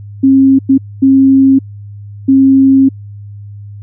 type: tone bursts at uneven times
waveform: sine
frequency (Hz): 268.8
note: C4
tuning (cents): +47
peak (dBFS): -3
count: 4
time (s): 0.23-0.59 / 0.69-0.78 / 1.02-1.59 / 2.28-2.89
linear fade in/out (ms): 10
effects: added 102 Hz sine -26 dBFS peak until 3.82 s